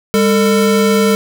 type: tone pair together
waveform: square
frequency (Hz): 201.5 / 446.9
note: G3 / A4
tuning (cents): +48 / +27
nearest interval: octave + major second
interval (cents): 1379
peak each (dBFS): -13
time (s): 0.14-1.15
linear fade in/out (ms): 0
effects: none